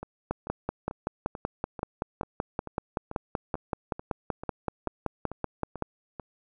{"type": "two click trains", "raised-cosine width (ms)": 1, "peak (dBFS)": [-14, -23], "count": [30, 15], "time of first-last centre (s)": [[0.31, 5.823], [0.03, 6.197]], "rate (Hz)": [5.26, 2.27], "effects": []}